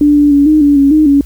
sine tone with pitch steps, 293.3 / 291.7 / 284.1 / 307.2 / 287.7 / 278.3 / 307.9 / 281.5 Hz, D4 / D4 / C#4 / D#4 / D4 / C#4 / D#4 / C#4, -2 / -12 / +43 / -22 / -36 / +7 / -18 / +27 cents, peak -4 dBFS, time 0.01-1.21 s, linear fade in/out 2 ms, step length 150 ms, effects added 60 Hz sine -26 dBFS peak until 1.25 s + white hiss -44 dBFS RMS until 1.25 s

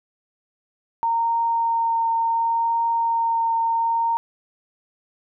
sine tone with vibrato, 920 Hz, A#5, 23 cents flat, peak -18 dBFS, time 1.03-4.17 s, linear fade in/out 0 ms, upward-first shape triangle, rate 0.69 Hz, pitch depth 11 cents each way, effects none

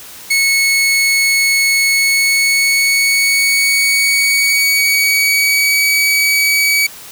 sawtooth tone with pitch glide, 2200 to 2272 Hz, C#7 to C#7, -14 to +42 cents, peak -7 dBFS, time 0.3-6.87 s, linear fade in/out 10 ms, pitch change +56 cents, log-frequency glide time 1.92-5.89 s, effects white hiss -34 dBFS RMS until 7.11 s

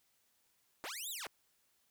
10% pulse linear two-way sweep, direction up then down, 269.3 to 4005 to 269.3 Hz, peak -33 dBFS, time 0.84-1.27 s, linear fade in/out 0 ms, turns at 1.1 s, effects white hiss -75 dBFS RMS until 1.9 s

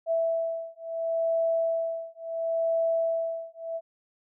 sine beating tone pair, 659.3 / 660.02 Hz, E5 / E5, 0 / +2 cents, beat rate 0.72 Hz, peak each -28 dBFS, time 0.06-3.81 s, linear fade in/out 50 ms, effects none

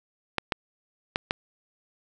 clicks, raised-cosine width 0.3 ms, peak -8 dBFS, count 4, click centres 0.383 / 0.522 / 1.159 / 1.309 s, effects none

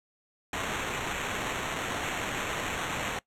blue noise with sample-and-hold, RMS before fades -33 dBFS, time 0.53-3.19 s, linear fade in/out 2 ms, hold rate 4900 Hz, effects noise-tail reverb RT60 0.1 s tail -21 dB re dry + low-pass 10000 Hz 12 dB/octave

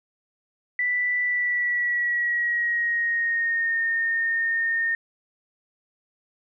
sine tone with pitch glide, 1975.5 to 1832.6 Hz, B6 to A#6, 0 to -30 cents, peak -21 dBFS, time 0.79-4.95 s, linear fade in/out 2 ms, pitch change -130 cents, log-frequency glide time 1.22-3.79 s, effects none

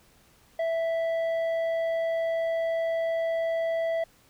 sine tone with tanh clipping, 659.3 Hz, E5, in tune, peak -26 dBFS, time 0.59-4.04 s, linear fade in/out 5 ms, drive 7 dB, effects pink hiss -60 dBFS RMS until 4.29 s

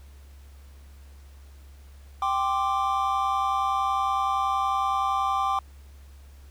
triangle chord, G suspended fourth, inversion none, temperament just, 784 / 1045.3 / 1176 Hz, G5 / C6 / D6, 0 / -2 / +2 cents, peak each -25 / -27 / -24 dBFS, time 2.22-5.59 s, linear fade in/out 2 ms, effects added 69 Hz sine -45 dBFS peak until 6.5 s + pink hiss -59 dBFS RMS until 6.5 s

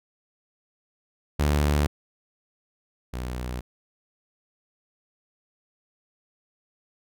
sawtooth tone pair in turn, 73.42 / 61.89 Hz, D2 / B1, 0 / +4 cents, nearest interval minor third, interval 296 cents, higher first, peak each -16 / -26 dBFS, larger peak first, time 1.39-1.87 / 3.13-3.61 s, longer neither, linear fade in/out 10 ms, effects none

